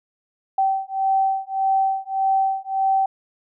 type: beating tone pair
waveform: sine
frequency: 772 / 773.7 Hz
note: G5 / G5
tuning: -27 / -23 cents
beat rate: 1.7 Hz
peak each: -21 dBFS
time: 0.58-3.06 s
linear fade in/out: 5 ms
effects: none